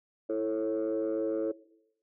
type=chord; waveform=sine; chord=A major; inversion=second; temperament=equal with one note detuned; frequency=329.6 / 440 / 546.7 Hz; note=E4 / A4 / C#5; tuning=0 / 0 / -24 cents; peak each=-31 dBFS; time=0.29-1.52 s; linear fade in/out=10 ms; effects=noise-tail reverb RT60 0.8 s tail -20 dB re dry + tanh soft clip ceiling -23 dBFS